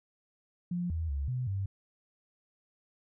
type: tone with pitch steps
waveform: sine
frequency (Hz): 176 / 81.3 / 69.9 / 126.2 / 97.6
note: F3 / E2 / C#2 / B2 / G2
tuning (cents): +14 / -23 / +15 / +38 / -7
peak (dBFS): -30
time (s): 0.71-1.66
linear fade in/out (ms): 5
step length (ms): 190
effects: none

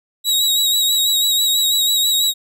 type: tone with vibrato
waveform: sawtooth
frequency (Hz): 3836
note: A#7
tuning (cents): +49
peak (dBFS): -11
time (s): 0.24-2.34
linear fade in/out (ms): 50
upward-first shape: sine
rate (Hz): 6.1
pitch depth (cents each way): 37
effects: none

